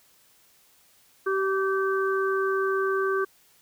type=harmonic tone; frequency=386.5 Hz; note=G4; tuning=24 cents flat; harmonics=1 / 3 / 4; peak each=-24 / -29 / -30 dBFS; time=1.26-3.25 s; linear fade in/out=10 ms; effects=white hiss -60 dBFS RMS until 3.61 s